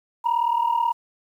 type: tone pair together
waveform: sine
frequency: 929.3 / 968 Hz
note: A#5 / B5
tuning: -6 / -35 cents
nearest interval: minor second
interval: 71 cents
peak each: -20 / -21 dBFS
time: 0.24-0.93 s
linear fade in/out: 20 ms
effects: tanh soft clip ceiling -14 dBFS + 9-bit